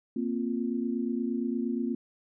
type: chord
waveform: sine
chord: Bb suspended second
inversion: none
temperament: equal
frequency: 233.1 / 261.6 / 349.2 Hz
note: Bb3 / C4 / F4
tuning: 0 / 0 / 0 cents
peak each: -30 / -32 / -35 dBFS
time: 0.16-1.95 s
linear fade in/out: 5 ms
effects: none